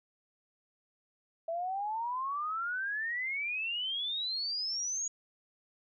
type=exponential sweep; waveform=sine; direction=up; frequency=652 to 6780 Hz; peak=-32 dBFS; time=1.48-5.08 s; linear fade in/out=5 ms; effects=none